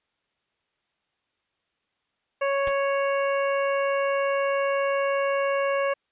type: harmonic tone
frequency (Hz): 554.4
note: C#5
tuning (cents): 0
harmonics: 1 / 2 / 3 / 4 / 5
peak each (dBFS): -23 / -29 / -33 / -35 / -37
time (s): 2.41-5.94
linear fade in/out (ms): 10
type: noise with exponential decay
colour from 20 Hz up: pink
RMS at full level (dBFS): -30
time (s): 2.67-2.75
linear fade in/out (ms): 2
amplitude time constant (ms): 16
effects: white hiss -75 dBFS RMS until 6.11 s + resampled to 8000 Hz